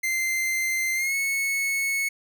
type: tone with pitch glide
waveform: 45% pulse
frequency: 2082 to 2201 Hz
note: C7 to C#7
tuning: -9 to -13 cents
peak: -23 dBFS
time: 0.03-2.09 s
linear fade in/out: 10 ms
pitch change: +96 cents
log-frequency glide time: 0.95-1.15 s
effects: none